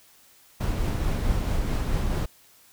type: noise with tremolo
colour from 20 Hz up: brown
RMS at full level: -24 dBFS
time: 0.6-2.26 s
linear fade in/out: 10 ms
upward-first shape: sine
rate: 4.6 Hz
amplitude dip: 25%
effects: white hiss -56 dBFS RMS until 2.72 s